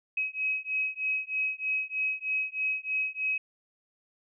sine beating tone pair, 2545 / 2548.2 Hz, D#7 / D#7, +39 / +41 cents, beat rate 3.2 Hz, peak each -31 dBFS, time 0.17-3.38 s, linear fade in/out 5 ms, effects none

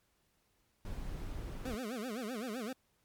brown noise, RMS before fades -41 dBFS, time 0.85-1.75 s, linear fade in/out 2 ms
25% pulse tone with vibrato, 233.1 Hz, A#3, in tune, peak -34 dBFS, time 1.65-2.73 s, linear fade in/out 5 ms, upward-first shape sine, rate 7.8 Hz, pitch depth 220 cents each way
effects pink hiss -75 dBFS RMS until 3.04 s + MP3 96 kbps

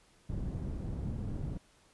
white low-pass noise, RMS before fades -37 dBFS, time 0.29-1.58 s, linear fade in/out 10 ms, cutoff 140 Hz, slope 12 dB/octave, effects pink hiss -65 dBFS RMS until 1.93 s + resampled to 24000 Hz

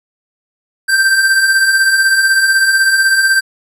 square beating tone pair, 1554 / 1570 Hz, G6 / G6, -16 / +2 cents, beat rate 16 Hz, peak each -18 / -10 dBFS, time 0.88-3.41 s, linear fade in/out 20 ms, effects resampled to 32000 Hz

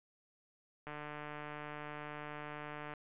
click train, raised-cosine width 0.5 ms, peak -30 dBFS, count 309, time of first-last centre 0.87-2.937 s, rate 149 Hz, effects resampled to 8000 Hz

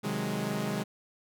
sawtooth chord, Ab dominant seventh, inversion first, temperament equal, 130.81 / 155.56 / 185 / 207.7 Hz, C3 / Eb3 / Gb3 / Ab3, 0 / 0 / 0 / 0 cents, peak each -34 / -33 / -33 / -29 dBFS, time 0.03-0.84 s, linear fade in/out 20 ms, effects none

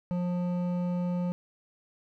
sine tone with hard clipping, 177.5 Hz, F3, 28 cents sharp, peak -29 dBFS, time 0.11-1.32 s, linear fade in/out 0 ms, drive 10 dB, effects none

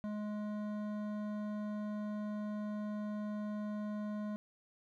sine tone with hard clipping, 209.9 Hz, G#3, 19 cents sharp, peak -39 dBFS, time 0.04-4.36 s, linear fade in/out 0 ms, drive 12 dB, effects none

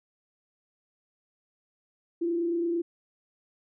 sine tone with frequency modulation, 340.2 Hz, F4, 45 cents flat, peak -25 dBFS, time 2.21-2.82 s, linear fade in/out 10 ms, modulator 28.9 Hz, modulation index 0.36, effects none

